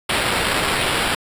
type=noise with sample-and-hold; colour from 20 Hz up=white; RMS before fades=-20 dBFS; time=0.09-1.15 s; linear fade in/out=5 ms; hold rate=6300 Hz; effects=resampled to 32000 Hz